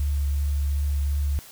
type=tone with vibrato; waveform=sine; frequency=71.3 Hz; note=C#2; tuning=49 cents sharp; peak=-21 dBFS; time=0-1.39 s; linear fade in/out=0 ms; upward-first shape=triangle; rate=2.7 Hz; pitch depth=14 cents each way; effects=white hiss -46 dBFS RMS until 1.51 s